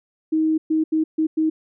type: tone bursts at uneven times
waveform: sine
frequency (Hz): 315.5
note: D#4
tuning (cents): +24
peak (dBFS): -16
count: 5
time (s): 0.32-0.58 / 0.7-0.84 / 0.92-1.04 / 1.18-1.27 / 1.37-1.5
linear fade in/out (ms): 10
effects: none